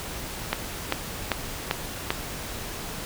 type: click train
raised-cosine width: 0.3 ms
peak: -6 dBFS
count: 5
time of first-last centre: 0.53-2.105 s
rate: 2.54 Hz
effects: pink hiss -35 dBFS RMS until 3.05 s